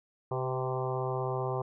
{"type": "harmonic tone with a mistuned harmonic", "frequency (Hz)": 129.7, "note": "C3", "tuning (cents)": -15, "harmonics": [1, 3, 4, 5, 6, 7, 8, 9], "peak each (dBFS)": [-34, -35, -38, -40, -39, -42, -40, -45], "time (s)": [0.31, 1.62], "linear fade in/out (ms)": 5, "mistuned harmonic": 4, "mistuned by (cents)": -32, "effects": []}